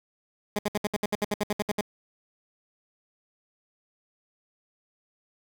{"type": "tone bursts", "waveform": "15% pulse", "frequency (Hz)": 207.7, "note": "G#3", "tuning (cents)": 0, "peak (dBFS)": -18, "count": 14, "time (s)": [0.56, 1.811], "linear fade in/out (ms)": 2, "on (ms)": 29, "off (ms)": 65, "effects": []}